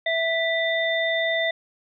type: tone cluster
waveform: sine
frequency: 659 / 1975 / 3598 Hz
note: E5 / B6 / A7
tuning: -1 / 0 / +38 cents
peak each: -24 / -24 / -29 dBFS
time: 0.06-1.51 s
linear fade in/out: 5 ms
effects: none